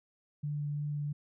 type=tone with vibrato; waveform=sine; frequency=146.83 Hz; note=D3; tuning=in tune; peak=-32 dBFS; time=0.43-1.13 s; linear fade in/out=10 ms; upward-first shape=triangle; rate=2.9 Hz; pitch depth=10 cents each way; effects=none